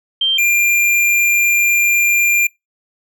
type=tone pair in turn; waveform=sine / square; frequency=3150 / 2392 Hz; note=G7 / D7; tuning=+8 / +31 cents; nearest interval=perfect fourth; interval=477 cents; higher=first; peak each=-12 dBFS; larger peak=neither; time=0.21-0.38 / 0.38-2.47 s; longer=second; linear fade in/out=5 ms; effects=noise-tail reverb RT60 0.2 s tail -25 dB re dry